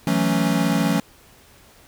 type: chord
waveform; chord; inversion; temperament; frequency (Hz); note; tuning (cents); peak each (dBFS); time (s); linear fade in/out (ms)
square; F# minor seventh; third; equal; 164.81 / 185 / 220 / 277.2; E3 / F#3 / A3 / C#4; 0 / 0 / 0 / 0; -24; 0.07-1; 2
effects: pink hiss -51 dBFS RMS until 1.87 s